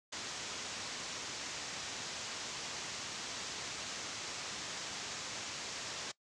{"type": "low-pass noise", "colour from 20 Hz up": "white", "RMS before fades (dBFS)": -43, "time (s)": [0.12, 6.12], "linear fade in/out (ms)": 10, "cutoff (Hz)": 7200, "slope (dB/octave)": 48, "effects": ["noise-tail reverb RT60 0.1 s tail -21 dB re dry", "high-pass 80 Hz 12 dB/octave"]}